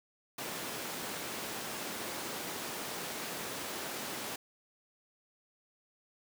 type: high-pass noise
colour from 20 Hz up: pink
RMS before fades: -40 dBFS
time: 0.38-4.36 s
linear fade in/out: 5 ms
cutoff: 230 Hz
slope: 12 dB/octave
effects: none